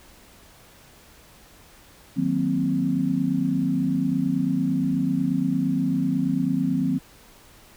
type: chord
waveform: sine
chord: C half-diminished seventh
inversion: first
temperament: equal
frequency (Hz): 155.56 / 185 / 233.1 / 261.6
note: Eb3 / Gb3 / Bb3 / C4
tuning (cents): 0 / 0 / 0 / 0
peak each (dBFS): -28 / -26 / -29 / -23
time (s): 2.16-6.99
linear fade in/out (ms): 20
effects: pink hiss -51 dBFS RMS until 7.76 s